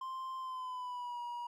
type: tone with pitch glide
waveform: triangle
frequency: 1046.5 to 959.6 Hz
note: C6 to A#5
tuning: 0 to +50 cents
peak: -37 dBFS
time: 0.01-1.47 s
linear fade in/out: 5 ms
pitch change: -150 cents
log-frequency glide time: 0.38-1.2 s
effects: none